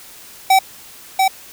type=tone with echo; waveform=square; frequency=766 Hz; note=G5; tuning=40 cents flat; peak=-9 dBFS; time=0.5-0.59 s; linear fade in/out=5 ms; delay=690 ms; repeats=1; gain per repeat=-3 dB; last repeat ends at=1.28 s; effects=white hiss -40 dBFS RMS until 1.52 s